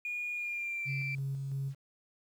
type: tone with pitch glide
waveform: sine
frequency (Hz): 2438 to 2347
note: D#7 to D7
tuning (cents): -36 to -2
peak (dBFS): -33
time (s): 0.05-1.15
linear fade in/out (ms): 2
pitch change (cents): -66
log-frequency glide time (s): 0.34-0.86
type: tone with tremolo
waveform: sine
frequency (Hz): 136.8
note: C#3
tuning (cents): -23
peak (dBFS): -31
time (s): 0.85-1.75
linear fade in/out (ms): 50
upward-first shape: square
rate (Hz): 3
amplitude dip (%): 30
effects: tanh soft clip ceiling -28 dBFS + 10-bit